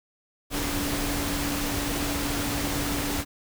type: tone in noise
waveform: sine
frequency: 286.5 Hz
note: D4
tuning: 43 cents flat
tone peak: -31 dBFS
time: 0.5-3.25 s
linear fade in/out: 50 ms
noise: pink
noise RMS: -29 dBFS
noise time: 0.5-3.25 s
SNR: -5 dB
effects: none